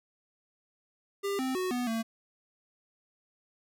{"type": "tone with pitch steps", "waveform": "square", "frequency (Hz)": [399, 260.6, 369.1, 246.4, 226], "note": ["G4", "C4", "F#4", "B3", "A3"], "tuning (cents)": [31, -7, -4, -4, 47], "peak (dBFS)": -30, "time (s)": [1.23, 2.03], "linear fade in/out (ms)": 20, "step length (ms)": 160, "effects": []}